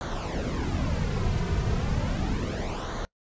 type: noise with flanger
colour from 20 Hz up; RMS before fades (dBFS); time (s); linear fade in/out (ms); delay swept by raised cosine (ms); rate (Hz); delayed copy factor
brown; -28; 0.01-3.05; 0; 0.38 to 3.68; 0.34; -0.65
effects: noise-tail reverb RT60 0.1 s tail -24 dB re dry + resampled to 16000 Hz